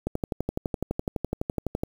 click train, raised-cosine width 2 ms, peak -13 dBFS, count 22, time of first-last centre 0.07-1.835 s, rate 11.9 Hz, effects 7-bit

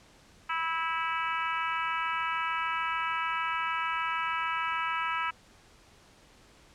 harmonic tone, 326.7 Hz, E4, 15 cents flat, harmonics 3 / 4 / 5 / 6 / 7 / 8 / 9, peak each -34 / -32 / -37 / -42 / -38 / -39 / -43 dBFS, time 0.49-5.31 s, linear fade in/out 10 ms, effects pink hiss -58 dBFS RMS until 6.74 s + low-pass 8000 Hz 12 dB/octave

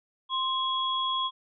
sine tone pair together, 1049 / 3330 Hz, C6 / G#7, +4 / +4 cents, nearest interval octave + minor sixth, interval 2000 cents, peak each -28 / -29 dBFS, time 0.29-1.31 s, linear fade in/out 50 ms, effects none

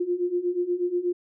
sine beating tone pair, 349.2 / 357.5 Hz, F4 / F4, 0 / +41 cents, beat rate 8.3 Hz, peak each -28 / -25 dBFS, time 0-1.13 s, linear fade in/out 10 ms, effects none

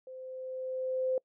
sine tone with level ramp, 517 Hz, C5, 21 cents flat, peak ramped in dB -43 to -26 dBFS, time 0.07-1.18 s, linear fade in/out 2 ms, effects noise-tail reverb RT60 0.1 s tail -26 dB re dry

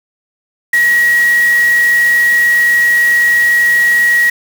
sine tone in noise, 1906 Hz, A#6, 38 cents sharp, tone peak -7 dBFS, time 0.73-4.3 s, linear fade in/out 5 ms, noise white, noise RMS -25 dBFS, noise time 0.73-4.3 s, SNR +15 dB, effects none

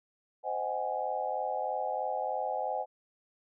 sine chord, Ab dominant seventh, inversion first, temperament just, 519.1 / 623 / 747.5 / 830.6 Hz, C5 / Eb5 / Gb5 / Ab5, -14 / +2 / +17 / 0 cents, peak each -37 / -37 / -35 / -35 dBFS, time 0.43-2.86 s, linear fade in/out 50 ms, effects none

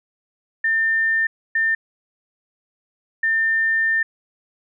sine tone bursts at uneven times, 1800 Hz, A6, 39 cents sharp, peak -16 dBFS, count 3, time 0.64-1.27 / 1.55-1.75 / 3.23-4.03 s, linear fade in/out 5 ms, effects none

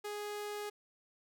sawtooth tone, 415.3 Hz, G#4, in tune, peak -35 dBFS, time 0.04-0.7 s, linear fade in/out 10 ms, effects none

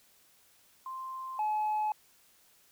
sine tone pair in turn, 1046.5 / 853.1 Hz, C6 / G#5, 0 / +46 cents, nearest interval major third, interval 354 cents, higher first, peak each -37 / -26 dBFS, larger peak second, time 0.86-1.39 / 1.39-1.92 s, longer neither, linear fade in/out 2 ms, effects tanh soft clip ceiling -26 dBFS + white hiss -64 dBFS RMS until 2.71 s

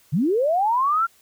sine linear sweep, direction up, 123.47 to 1396.9 Hz, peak -17 dBFS, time 0.12-1.07 s, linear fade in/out 20 ms, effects white hiss -57 dBFS RMS until 1.21 s

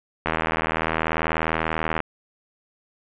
click train, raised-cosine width 0.5 ms, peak -7 dBFS, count 141, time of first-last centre 0.26-2.003 s, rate 80.3 Hz, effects resampled to 8000 Hz + 7-bit

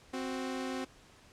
sawtooth tone pair together, 261.6 / 370 Hz, C4 / F#4, 0 / 0 cents, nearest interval tritone, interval 600 cents, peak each -32 / -37 dBFS, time 0.13-0.85 s, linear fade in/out 10 ms, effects pink hiss -59 dBFS RMS until 1.32 s + low-pass 8000 Hz 12 dB/octave

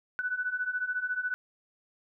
sine beating tone pair, 1482 / 1496 Hz, F#6 / F#6, +2 / +19 cents, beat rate 14 Hz, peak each -34 / -31 dBFS, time 0.19-1.34 s, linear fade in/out 0 ms, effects none

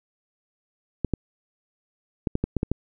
clicks, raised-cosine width 3 ms, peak -10 dBFS, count 8, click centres 1.047 / 1.137 / 2.272 / 2.354 / 2.44 / 2.567 / 2.631 / 2.716 s, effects none

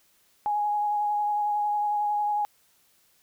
sine tone with vibrato, 832 Hz, G#5, 3 cents sharp, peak -23 dBFS, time 0.46-2.45 s, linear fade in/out 0 ms, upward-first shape sine, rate 11 Hz, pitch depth 15 cents each way, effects white hiss -64 dBFS RMS until 3.22 s

